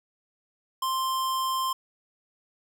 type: tone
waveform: square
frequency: 1050 Hz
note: C6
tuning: 6 cents sharp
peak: -26 dBFS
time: 0.82-1.73 s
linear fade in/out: 5 ms
effects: none